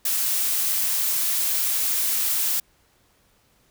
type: noise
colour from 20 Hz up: blue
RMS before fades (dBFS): -23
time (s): 0.05-2.6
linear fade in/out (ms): 5
effects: pink hiss -62 dBFS RMS until 3.7 s